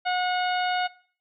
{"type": "harmonic tone with a mistuned harmonic", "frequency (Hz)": 727, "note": "F#5", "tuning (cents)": -31, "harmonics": [1, 2, 3, 4, 5, 6], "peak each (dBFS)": [-24, -30, -34, -36, -38, -40], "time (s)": [0.05, 0.88], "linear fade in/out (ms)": 20, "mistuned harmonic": 5, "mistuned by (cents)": 18, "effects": ["noise-tail reverb RT60 0.5 s tail -20 dB re dry"]}